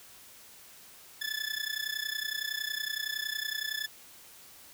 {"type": "tone with amplitude modulation", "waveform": "20% pulse", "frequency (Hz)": 1733, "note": "A6", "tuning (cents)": -27, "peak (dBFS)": -24, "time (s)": [1.21, 3.87], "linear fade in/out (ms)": 10, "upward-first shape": "sine", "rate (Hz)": 30.8, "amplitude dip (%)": 85, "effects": ["white hiss -53 dBFS RMS until 4.73 s"]}